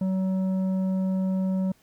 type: tone with tanh clipping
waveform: sine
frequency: 188.6 Hz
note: F#3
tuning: 33 cents sharp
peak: -24 dBFS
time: 0.01-1.72 s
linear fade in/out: 5 ms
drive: 8 dB
effects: pink hiss -62 dBFS RMS until 1.82 s